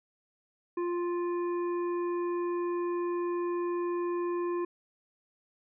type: harmonic tone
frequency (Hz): 349.2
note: F4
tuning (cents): 0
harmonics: 1 / 3 / 5 / 7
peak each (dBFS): -29 / -38 / -51 / -54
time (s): 0.77-4.65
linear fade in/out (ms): 5
effects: none